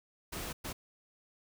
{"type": "noise bursts at uneven times", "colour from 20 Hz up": "pink", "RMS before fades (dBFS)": -40, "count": 2, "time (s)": [[0.32, 0.53], [0.64, 0.73]], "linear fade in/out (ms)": 10, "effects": []}